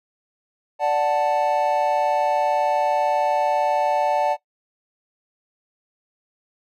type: chord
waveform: triangle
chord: D major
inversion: none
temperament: equal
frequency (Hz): 587.3 / 740 / 880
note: D5 / F#5 / A5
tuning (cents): 0 / 0 / 0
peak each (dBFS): -20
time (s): 0.79-4.37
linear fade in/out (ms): 50
effects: noise-tail reverb RT60 0.1 s tail -18 dB re dry